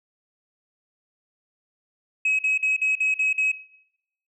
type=tone bursts; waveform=sine; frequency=2553 Hz; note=D#7; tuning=44 cents sharp; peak=-17 dBFS; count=7; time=2.25-3.518 s; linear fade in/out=5 ms; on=140 ms; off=48 ms; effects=noise-tail reverb RT60 0.8 s tail -19 dB re dry + tanh soft clip ceiling -16 dBFS